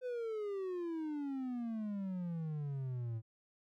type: exponential sweep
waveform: triangle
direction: down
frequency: 511 to 110 Hz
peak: -35 dBFS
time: 0.01-3.22 s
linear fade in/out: 50 ms
effects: none